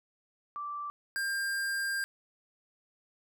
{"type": "tone pair in turn", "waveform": ["sine", "square"], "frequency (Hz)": [1169, 1598], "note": ["D6", "G6"], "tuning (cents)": [-8, 33], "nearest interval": "perfect fourth", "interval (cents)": 541, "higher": "second", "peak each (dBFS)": [-35, -31], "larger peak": "second", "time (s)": [[0.56, 0.9], [1.16, 2.04]], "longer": "second", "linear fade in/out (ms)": 0, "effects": []}